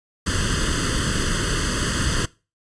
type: noise with comb filter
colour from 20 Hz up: pink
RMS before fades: -22 dBFS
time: 0.26-2.26 s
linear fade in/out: 10 ms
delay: 0.64 ms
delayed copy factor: +1
effects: noise-tail reverb RT60 0.3 s tail -21 dB re dry + resampled to 22050 Hz